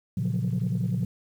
sine chord, Gb major seventh, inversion first, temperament equal, 116.54 / 138.59 / 174.61 / 185 Hz, Bb2 / Db3 / F3 / Gb3, 0 / 0 / 0 / 0 cents, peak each -27 / -29 / -28 / -30 dBFS, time 0.17-1.05 s, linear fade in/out 5 ms, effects tanh soft clip ceiling -19 dBFS + 9-bit

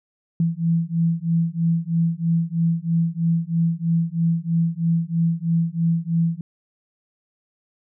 sine beating tone pair, 165 / 168.1 Hz, E3 / E3, +2 / +34 cents, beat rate 3.1 Hz, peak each -21 / -21 dBFS, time 0.4-6.41 s, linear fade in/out 2 ms, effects none

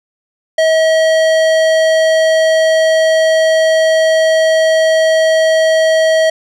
sine tone with tanh clipping, 640 Hz, D#5, 49 cents sharp, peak -10 dBFS, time 0.58-6.3 s, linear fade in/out 5 ms, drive 18 dB, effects none

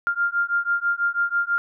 sine beating tone pair, 1396 / 1402.1 Hz, F6 / F6, -1 / +6 cents, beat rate 6.1 Hz, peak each -23 dBFS, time 0.07-1.58 s, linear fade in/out 0 ms, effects none

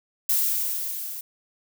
violet noise with level ramp, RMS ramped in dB -21 to -35 dBFS, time 0.29-1.21 s, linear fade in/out 5 ms, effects none

